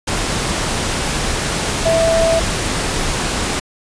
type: tone in noise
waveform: sine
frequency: 658 Hz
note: E5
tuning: 3 cents flat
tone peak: -12 dBFS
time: 1.85-2.4 s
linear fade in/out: 10 ms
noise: pink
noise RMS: -19 dBFS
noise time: 0.07-3.6 s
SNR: +4 dB
effects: resampled to 22050 Hz